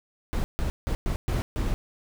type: noise bursts at uneven times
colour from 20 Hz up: brown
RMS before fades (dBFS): -26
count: 6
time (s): 0.33-0.44 / 0.59-0.7 / 0.87-0.95 / 1.06-1.16 / 1.28-1.42 / 1.56-1.74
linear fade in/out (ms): 0
effects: none